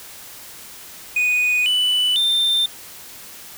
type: tone with pitch steps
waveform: triangle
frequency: 2479 / 2982 / 3588 Hz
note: D#7 / F#7 / A7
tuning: -7 / +13 / +33 cents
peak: -14 dBFS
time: 1.16-2.66 s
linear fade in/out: 5 ms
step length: 500 ms
effects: white hiss -39 dBFS RMS until 3.57 s